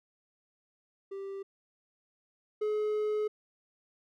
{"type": "tone pair in turn", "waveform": "triangle", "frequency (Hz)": [392, 424.6], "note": ["G4", "G#4"], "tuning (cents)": [0, 38], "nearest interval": "minor second", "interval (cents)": 138, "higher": "second", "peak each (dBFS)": [-35, -26], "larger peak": "second", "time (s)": [[1.11, 1.43], [2.61, 3.28]], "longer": "second", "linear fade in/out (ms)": 10, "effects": []}